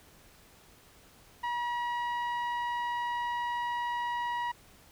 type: tone with low-pass filter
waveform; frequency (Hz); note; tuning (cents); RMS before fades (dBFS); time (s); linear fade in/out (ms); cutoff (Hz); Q
sawtooth; 960; B5; -49; -33; 1.43-4.52; 10; 2000; 0.83
effects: pink hiss -58 dBFS RMS until 4.91 s